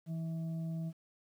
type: tone with frequency modulation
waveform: sine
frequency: 163.8 Hz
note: E3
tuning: 11 cents flat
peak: -35 dBFS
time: 0.06-0.93 s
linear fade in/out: 50 ms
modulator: 487 Hz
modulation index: 0.26
effects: 11-bit